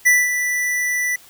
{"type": "tone with ADSR envelope", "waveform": "square", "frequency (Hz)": 1975.5, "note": "B6", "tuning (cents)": 0, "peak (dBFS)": -10, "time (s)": [0.05, 1.16], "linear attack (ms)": 19, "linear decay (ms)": 210, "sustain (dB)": -9, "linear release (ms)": 6, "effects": ["white hiss -47 dBFS RMS until 1.29 s"]}